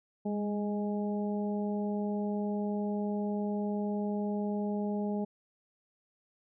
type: harmonic tone with a mistuned harmonic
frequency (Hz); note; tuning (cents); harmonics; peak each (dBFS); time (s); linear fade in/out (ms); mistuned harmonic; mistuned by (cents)
207.7; G#3; 0; 1 / 2 / 3 / 4; -31 / -37 / -41 / -43; 0.25-5.25; 10; 1; -24
effects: none